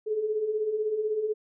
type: beating tone pair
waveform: sine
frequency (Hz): 415.3 / 431.3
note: G#4 / A4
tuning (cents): 0 / -35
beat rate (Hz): 16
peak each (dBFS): -34 / -26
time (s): 0.06-1.34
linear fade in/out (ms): 20
effects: none